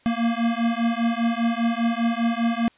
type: beating tone pair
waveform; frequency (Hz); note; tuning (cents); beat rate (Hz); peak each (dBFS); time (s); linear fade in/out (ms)
square; 229.8 / 234.8; A#3 / A#3; -25 / +13; 5; -24; 0.06-2.68; 0
effects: white hiss -58 dBFS RMS until 2.77 s + resampled to 8000 Hz